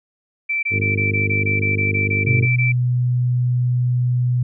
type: tone bursts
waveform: sine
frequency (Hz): 2332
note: D7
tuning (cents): -13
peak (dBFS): -18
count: 14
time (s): 0.49-2.723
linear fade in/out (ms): 10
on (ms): 140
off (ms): 21
type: harmonic tone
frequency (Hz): 50.3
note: G1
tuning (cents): +45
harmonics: 2 / 3 / 4 / 5 / 6 / 7 / 8 / 9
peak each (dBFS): -20 / -31 / -31 / -30 / -37 / -31 / -36 / -30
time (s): 0.7-2.48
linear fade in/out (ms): 50
type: tone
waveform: sine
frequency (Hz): 123.8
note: B2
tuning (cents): +5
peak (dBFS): -15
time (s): 2.27-4.43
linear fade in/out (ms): 5
effects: none